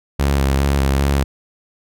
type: tone with vibrato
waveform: sawtooth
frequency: 68.9 Hz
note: C#2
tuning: 10 cents flat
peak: -10 dBFS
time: 0.19-1.24 s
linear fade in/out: 10 ms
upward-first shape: square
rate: 2.5 Hz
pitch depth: 26 cents each way
effects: none